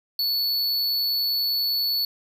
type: tone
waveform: square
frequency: 4435 Hz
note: C#8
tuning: in tune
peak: -22 dBFS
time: 0.19-2.05 s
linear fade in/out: 2 ms
effects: none